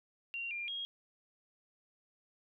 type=tone with pitch steps; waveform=sine; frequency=2760 / 2395 / 3270 Hz; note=F7 / D7 / G#7; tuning=-21 / +33 / -28 cents; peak=-37 dBFS; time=0.34-0.85 s; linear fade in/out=0 ms; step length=170 ms; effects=none

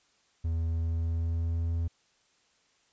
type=tone with pitch glide; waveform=triangle; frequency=82.1 to 83.58 Hz; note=E2 to E2; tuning=-6 to +24 cents; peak=-25 dBFS; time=0.44-1.88 s; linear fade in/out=10 ms; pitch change=+30 cents; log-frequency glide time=0.67-1.73 s; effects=white hiss -68 dBFS RMS until 2.92 s + resampled to 16000 Hz

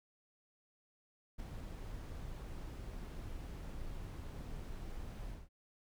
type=noise with ADSR envelope; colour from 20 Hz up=brown; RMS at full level=-41 dBFS; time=1.38-5.49 s; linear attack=21 ms; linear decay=4 ms; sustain=-4 dB; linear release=190 ms; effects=none

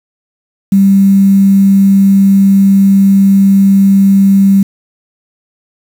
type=tone with quantisation; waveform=sine; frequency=196 Hz; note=G3; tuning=in tune; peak=-3 dBFS; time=0.72-4.63 s; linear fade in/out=5 ms; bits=5; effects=none

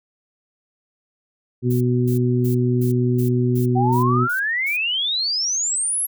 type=harmonic tone; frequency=123.47 Hz; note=B2; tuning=in tune; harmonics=1 / 2 / 3; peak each=-18 / -21 / -23 dBFS; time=1.62-4.28 s; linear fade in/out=50 ms
type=noise bursts; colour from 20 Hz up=violet; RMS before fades=-36 dBFS; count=9; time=1.7-4.77 s; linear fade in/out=10 ms; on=110 ms; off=260 ms
type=exponential sweep; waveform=sine; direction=up; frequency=743 to 11580 Hz; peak=-19 dBFS; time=3.75-6.07 s; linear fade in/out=20 ms
effects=none

